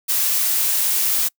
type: noise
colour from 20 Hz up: blue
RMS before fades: -19 dBFS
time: 0.08-1.29 s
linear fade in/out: 20 ms
effects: noise-tail reverb RT60 0.1 s tail -26 dB re dry